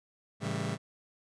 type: chord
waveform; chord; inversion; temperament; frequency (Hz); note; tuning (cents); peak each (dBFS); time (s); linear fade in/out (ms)
sawtooth; A dominant seventh; none; just; 110 / 137.5 / 165 / 198; A2 / C#3 / E3 / G3; 0 / -14 / +2 / +18; -33; 0.4-0.78; 50
effects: resampled to 22050 Hz